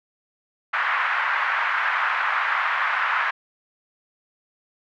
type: band-pass noise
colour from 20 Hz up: white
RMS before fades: -23 dBFS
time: 0.73-3.31 s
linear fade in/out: 10 ms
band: 1000 to 1800 Hz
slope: 24 dB/octave
effects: none